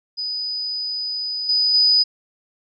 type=tone with level steps; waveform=sine; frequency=4978 Hz; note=D#8; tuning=in tune; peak=-23 / -15 / -12 dBFS; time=0.17-2.04 s; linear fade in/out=20 ms; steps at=1.49 / 1.74 s; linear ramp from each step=2 ms; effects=none